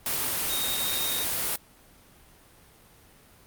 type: tone in noise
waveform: sine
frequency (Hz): 3729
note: A#7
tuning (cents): 0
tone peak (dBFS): -30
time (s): 0.5-1.24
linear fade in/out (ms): 2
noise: white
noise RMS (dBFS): -28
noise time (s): 0.06-1.56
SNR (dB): -5
effects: pink hiss -55 dBFS RMS until 3.46 s + Opus 32 kbps